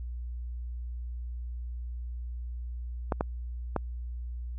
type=clicks; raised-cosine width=1 ms; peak=-13 dBFS; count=3; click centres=3.122 / 3.209 / 3.763 s; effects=added 60 Hz sine -34 dBFS peak until 4.58 s